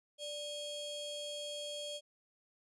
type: ring-modulated tone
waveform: 45% pulse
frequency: 1926 Hz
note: B6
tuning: 44 cents flat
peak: -37 dBFS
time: 0.18-2.01 s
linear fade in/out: 50 ms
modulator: 1340 Hz
effects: resampled to 24000 Hz